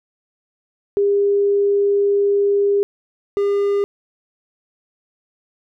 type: tone pair in turn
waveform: sine / triangle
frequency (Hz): 403.1 / 403.1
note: G4 / G4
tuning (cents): +48 / +48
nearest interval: unison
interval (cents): 0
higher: neither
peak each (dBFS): -13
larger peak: neither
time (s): 0.97-2.83 / 3.37-3.84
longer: first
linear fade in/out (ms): 0
effects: none